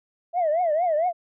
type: tone with vibrato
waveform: sine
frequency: 659.3 Hz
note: E5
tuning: in tune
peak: -18 dBFS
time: 0.33-1.13 s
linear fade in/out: 50 ms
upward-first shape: triangle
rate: 4.4 Hz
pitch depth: 210 cents each way
effects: tanh soft clip ceiling -16 dBFS